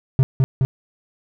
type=tone with echo; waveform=triangle; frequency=132 Hz; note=C3; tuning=16 cents sharp; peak=-8 dBFS; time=0.19-0.23 s; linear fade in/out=0 ms; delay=210 ms; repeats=2; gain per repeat=-2 dB; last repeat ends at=0.65 s; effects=none